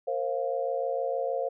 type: chord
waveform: sine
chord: Bb suspended second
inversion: none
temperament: equal with one note detuned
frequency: 466.2 / 532.7 / 698.5 Hz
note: Bb4 / C5 / F5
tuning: 0 / +31 / 0 cents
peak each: -33 / -29 / -33 dBFS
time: 0.07-1.49 s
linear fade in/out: 10 ms
effects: none